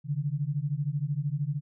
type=beating tone pair; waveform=sine; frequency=138.59 / 151.59 Hz; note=C#3 / D#3; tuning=0 / -45 cents; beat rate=13 Hz; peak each=-30 / -30 dBFS; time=0.04-1.61 s; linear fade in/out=50 ms; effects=none